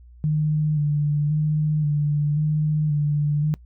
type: tone with vibrato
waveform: sine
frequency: 150 Hz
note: D3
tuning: 37 cents sharp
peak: -18 dBFS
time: 0.24-3.54 s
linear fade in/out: 0 ms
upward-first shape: square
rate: 0.94 Hz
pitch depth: 29 cents each way
effects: noise-tail reverb RT60 0.1 s tail -23 dB re dry + added 60 Hz sine -44 dBFS peak until 3.65 s